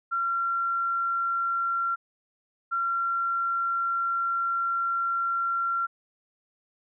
sine tone pair in turn, 1370 / 1370 Hz, F6 / F6, -34 / -34 cents, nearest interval unison, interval 0 cents, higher neither, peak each -24 dBFS, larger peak neither, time 0.11-1.96 / 2.71-5.87 s, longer second, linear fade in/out 20 ms, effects none

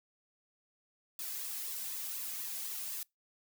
blue noise with flanger, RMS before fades -40 dBFS, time 1.19-3.03 s, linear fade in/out 2 ms, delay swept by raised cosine 1.3 to 2.22 ms, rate 4 Hz, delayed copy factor -0.65, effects noise-tail reverb RT60 0.2 s tail -26 dB re dry

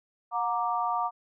sine chord, Gb augmented, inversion none, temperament equal with one note detuned, 722.7 / 932.3 / 1174.7 Hz, Gb5 / Bb5 / D6, -41 / 0 / 0 cents, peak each -30 / -30 / -30 dBFS, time 0.31-1.11 s, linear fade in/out 50 ms, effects none

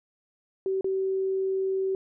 sine tone with dropouts, 382.8 Hz, G4, 41 cents flat, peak -24 dBFS, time 0.66-1.95 s, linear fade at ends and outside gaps 1 ms, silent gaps 0.81-0.844 s, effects none

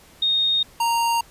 sine / square tone pair in turn, 3704 / 929.8 Hz, A#7 / A#5, -12 / -5 cents, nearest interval 2 octaves, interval 2393 cents, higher first, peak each -17 / -19 dBFS, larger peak first, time 0.22-0.63 / 0.8-1.21 s, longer neither, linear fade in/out 5 ms, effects pink hiss -50 dBFS RMS until 1.3 s + resampled to 32000 Hz

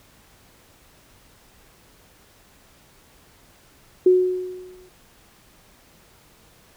sine tone with exponential decay, 366.6 Hz, F#4, 16 cents flat, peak -9 dBFS, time 4.06-4.89 s, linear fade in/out 5 ms, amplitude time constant 180 ms, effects pink hiss -54 dBFS RMS until 6.76 s

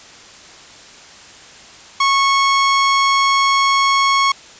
sawtooth tone, 1100 Hz, C#6, 14 cents flat, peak -8 dBFS, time 2-4.32 s, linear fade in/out 5 ms, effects white hiss -40 dBFS RMS until 4.59 s + resampled to 16000 Hz

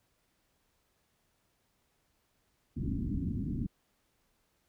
white low-pass noise, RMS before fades -34 dBFS, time 2.76-3.67 s, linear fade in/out 10 ms, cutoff 280 Hz, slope 48 dB/octave, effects pink hiss -75 dBFS RMS until 4.68 s

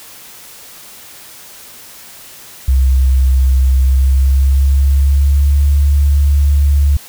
sine tone with pitch glide, 65.41 to 71.33 Hz, C2 to D2, 0 to -50 cents, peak -7 dBFS, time 2.68-6.97 s, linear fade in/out 5 ms, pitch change +150 cents, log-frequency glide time 3.71-5.63 s, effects white hiss -36 dBFS RMS until 7.08 s

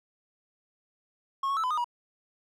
triangle tone with pitch steps, 1089 / 1107 / 1314 / 1008 / 1228 / 962 Hz, C#6 / C#6 / E6 / B5 / D#6 / B5, -31 / -3 / -6 / +35 / -23 / -46 cents, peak -24 dBFS, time 1.43-1.844 s, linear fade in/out 5 ms, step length 69 ms, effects none

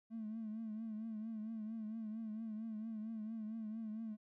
triangle tone with vibrato, 219.8 Hz, A3, 2 cents flat, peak -38 dBFS, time 0.1-4.17 s, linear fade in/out 50 ms, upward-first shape triangle, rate 4.4 Hz, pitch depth 72 cents each way, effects tanh soft clip ceiling -38 dBFS

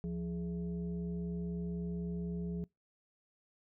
sine tone with frequency modulation, 174 Hz, F3, 6 cents flat, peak -35 dBFS, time 0.04-2.64 s, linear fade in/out 0 ms, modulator 244 Hz, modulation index 0.65, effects noise-tail reverb RT60 0.2 s tail -25 dB re dry

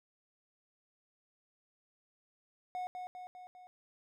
triangle tone with echo, 730 Hz, F#5, 24 cents flat, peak -34 dBFS, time 2.75-2.87 s, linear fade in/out 0 ms, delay 200 ms, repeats 4, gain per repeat -4 dB, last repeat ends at 3.67 s, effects none

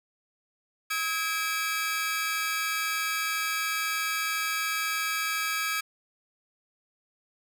sawtooth tone cluster, 1282 / 1641 / 2320 Hz, E6 / G#6 / D7, -49 / -21 / -22 cents, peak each -28 / -29 / -28 dBFS, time 0.9-5.81 s, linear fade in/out 10 ms, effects none

